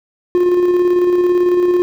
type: tone with tremolo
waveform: triangle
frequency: 355.9 Hz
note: F4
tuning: 33 cents sharp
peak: -7 dBFS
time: 0.35-1.82 s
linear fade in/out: 0 ms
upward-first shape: square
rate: 18 Hz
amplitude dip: 30%
effects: none